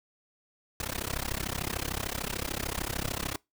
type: noise with amplitude modulation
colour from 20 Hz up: pink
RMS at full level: -30 dBFS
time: 0.8-3.36 s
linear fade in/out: 2 ms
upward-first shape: sine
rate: 33.4 Hz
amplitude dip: 100%
effects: noise-tail reverb RT60 0.2 s tail -24 dB re dry